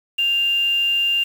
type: tone with quantisation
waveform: sine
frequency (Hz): 2794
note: F7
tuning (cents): 0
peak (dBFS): -16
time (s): 0.18-1.24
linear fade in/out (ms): 10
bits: 6
effects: none